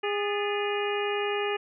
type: harmonic tone with a mistuned harmonic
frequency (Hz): 409.9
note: G#4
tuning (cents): -23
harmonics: 1 / 2 / 3 / 4 / 5 / 6 / 7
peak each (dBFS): -28 / -34 / -36 / -38 / -40 / -36 / -37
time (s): 0.03-1.57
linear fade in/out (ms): 10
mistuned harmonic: 4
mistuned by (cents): +100
effects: none